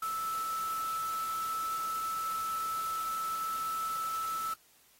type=tone in noise; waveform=sine; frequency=1314 Hz; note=E6; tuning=6 cents flat; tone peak=-32 dBFS; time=0.02-4.54 s; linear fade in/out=5 ms; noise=white; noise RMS=-45 dBFS; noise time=0.02-4.54 s; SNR=+10 dB; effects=white hiss -64 dBFS RMS until 4.99 s + AAC 48 kbps